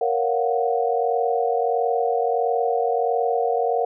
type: chord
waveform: sine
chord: Gb major seventh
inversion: first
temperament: equal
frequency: 466.2 / 554.4 / 698.5 / 740 Hz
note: Bb4 / Db5 / F5 / Gb5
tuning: 0 / 0 / 0 / 0 cents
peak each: -22 / -28 / -25 / -24 dBFS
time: 0.01-3.85 s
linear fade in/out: 5 ms
effects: none